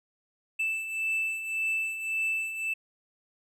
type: beating tone pair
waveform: triangle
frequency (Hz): 2641 / 2642.8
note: E7 / E7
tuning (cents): +3 / +4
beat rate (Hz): 1.8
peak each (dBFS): -34 / -27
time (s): 0.59-2.74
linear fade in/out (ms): 10
effects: none